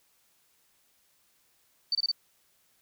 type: tone bursts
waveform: sine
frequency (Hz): 4577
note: D8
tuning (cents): -45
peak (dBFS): -24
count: 4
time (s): 1.92-2.115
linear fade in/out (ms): 2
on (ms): 30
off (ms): 25
effects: white hiss -68 dBFS RMS until 2.81 s